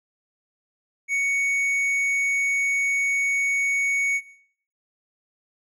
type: tone with tanh clipping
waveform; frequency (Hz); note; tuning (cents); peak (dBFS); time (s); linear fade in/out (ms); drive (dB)
sine; 2228; C#7; +8; -22; 1.08-4.21; 50; 7
effects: noise-tail reverb RT60 0.6 s tail -17 dB re dry